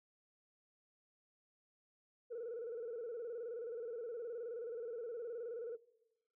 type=tone with vibrato; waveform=sine; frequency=466.2 Hz; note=A#4; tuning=in tune; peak=-40 dBFS; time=2.3-5.77 s; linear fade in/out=20 ms; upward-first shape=square; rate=19 Hz; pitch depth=72 cents each way; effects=noise-tail reverb RT60 1.0 s tail -21 dB re dry + tanh soft clip ceiling -38 dBFS